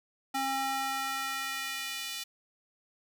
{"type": "tone with high-pass filter sweep", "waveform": "square", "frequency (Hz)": 269.1, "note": "C4", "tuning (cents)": 49, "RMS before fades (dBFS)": -34, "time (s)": [0.34, 2.24], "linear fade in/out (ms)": 10, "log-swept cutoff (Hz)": [580, 3300], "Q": 1.3, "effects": []}